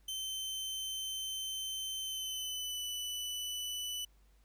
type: tone with pitch glide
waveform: sawtooth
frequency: 3088 to 2981 Hz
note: G7 to F#7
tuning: -27 to +12 cents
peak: -34 dBFS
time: 0.08-4.05 s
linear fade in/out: 5 ms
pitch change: -61 cents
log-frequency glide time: 2.01-2.82 s
effects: added 50 Hz sine -62 dBFS peak until 4.44 s + pink hiss -73 dBFS RMS until 4.44 s